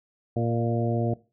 harmonic tone with a mistuned harmonic, 116.54 Hz, A#2, in tune, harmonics 1 / 2 / 3 / 4 / 5 / 6, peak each -26 / -29 / -31 / -32 / -33 / -34 dBFS, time 0.36-1.14 s, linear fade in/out 5 ms, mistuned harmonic 5, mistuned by +28 cents, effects noise-tail reverb RT60 0.3 s tail -19 dB re dry

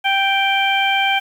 harmonic tone, 784 Hz, G5, in tune, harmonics 1 / 2 / 3 / 4, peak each -18 / -22 / -19 / -21 dBFS, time 0.04-1.2 s, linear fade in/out 20 ms, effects 7-bit

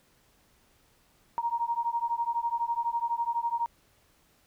sine beating tone pair, 931 / 943 Hz, A#5 / A#5, -2 / +20 cents, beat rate 12 Hz, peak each -30 dBFS, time 1.38-3.66 s, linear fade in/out 0 ms, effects pink hiss -65 dBFS RMS until 4.46 s

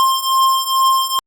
square beating tone pair, 1057 / 1059.3 Hz, C6 / C6, +17 / +21 cents, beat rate 2.3 Hz, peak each -18 / -15 dBFS, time 0-1.19 s, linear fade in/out 0 ms, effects Opus 48 kbps

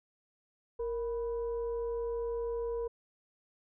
sine tone with frequency modulation, 466.2 Hz, A#4, in tune, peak -32 dBFS, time 0.79-2.88 s, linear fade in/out 10 ms, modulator 519 Hz, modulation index 0.38, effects none

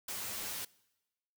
white noise with comb filter, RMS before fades -40 dBFS, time 0.08-0.65 s, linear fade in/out 5 ms, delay 9.6 ms, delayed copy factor +0.95, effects noise-tail reverb RT60 1.0 s tail -23 dB re dry

